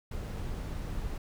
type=noise; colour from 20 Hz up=brown; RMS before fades=-36 dBFS; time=0.11-1.18 s; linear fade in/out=5 ms; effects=none